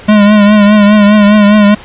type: tone with vibrato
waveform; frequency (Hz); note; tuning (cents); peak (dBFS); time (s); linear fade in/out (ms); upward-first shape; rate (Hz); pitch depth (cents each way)
square; 207.8; G#3; +1; -3; 0.08-1.75; 10; triangle; 4.9; 55
effects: pink hiss -31 dBFS RMS until 1.84 s + resampled to 8000 Hz